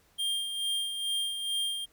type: tone with tremolo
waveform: square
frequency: 3200 Hz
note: G7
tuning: 35 cents sharp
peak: -28 dBFS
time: 0.18-1.86 s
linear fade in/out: 20 ms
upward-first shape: sine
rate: 2.3 Hz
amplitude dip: 50%
effects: pink hiss -65 dBFS RMS until 1.92 s